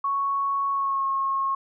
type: tone with pitch glide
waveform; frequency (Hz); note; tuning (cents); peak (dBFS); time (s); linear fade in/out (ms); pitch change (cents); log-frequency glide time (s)
sine; 1108.7 to 1085.9; C#6 to C#6; 0 to -36; -22; 0.04-1.55; 5; -36; 0.71-1.05
effects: none